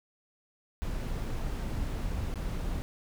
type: noise with dropouts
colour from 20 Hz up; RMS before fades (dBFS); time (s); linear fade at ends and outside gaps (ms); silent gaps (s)
brown; -33; 0.82-2.82; 0; 2.341-2.357
effects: none